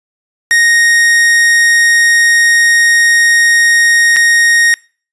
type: tone with dropouts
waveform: 45% pulse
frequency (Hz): 1864.7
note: A#6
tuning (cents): 0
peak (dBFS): -6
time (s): 0.51-4.74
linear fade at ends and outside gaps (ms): 0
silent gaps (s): 4.162-4.167
effects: noise-tail reverb RT60 0.4 s tail -25 dB re dry + resampled to 24000 Hz